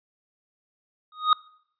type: tone with exponential growth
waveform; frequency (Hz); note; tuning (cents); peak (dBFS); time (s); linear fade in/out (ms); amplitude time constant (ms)
square; 1245; D#6; +1; -13; 1.12-1.33; 2; 45
effects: noise-tail reverb RT60 0.7 s tail -25 dB re dry + resampled to 11025 Hz